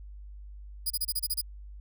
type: tone bursts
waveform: 5% pulse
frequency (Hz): 4931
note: D#8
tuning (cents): -16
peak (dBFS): -20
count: 8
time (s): 0.86-1.415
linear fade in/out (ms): 10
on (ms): 44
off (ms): 29
effects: added 50 Hz sine -42 dBFS peak until 1.8 s